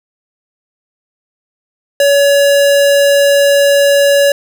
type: tone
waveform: square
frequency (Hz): 565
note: C#5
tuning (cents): +33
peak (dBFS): -7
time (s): 2-4.32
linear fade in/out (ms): 2
effects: none